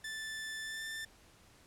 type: tone with pitch glide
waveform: sawtooth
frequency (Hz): 1760 to 1779.4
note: A6 to A6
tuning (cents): 0 to +19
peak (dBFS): -36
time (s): 0.04-1.05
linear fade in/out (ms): 5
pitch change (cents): +19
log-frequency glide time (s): 0.63-0.84
effects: pink hiss -62 dBFS RMS until 1.66 s + low-pass 11000 Hz 12 dB/octave